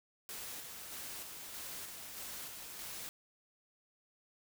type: noise with tremolo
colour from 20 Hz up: white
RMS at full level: -45 dBFS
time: 0.29-3.09 s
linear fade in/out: 0 ms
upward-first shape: square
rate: 1.6 Hz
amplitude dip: 30%
effects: none